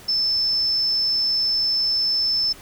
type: tone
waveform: sine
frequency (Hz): 5274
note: E8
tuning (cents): 0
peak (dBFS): -18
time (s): 0.08-2.53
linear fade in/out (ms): 10
effects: pink hiss -44 dBFS RMS until 2.61 s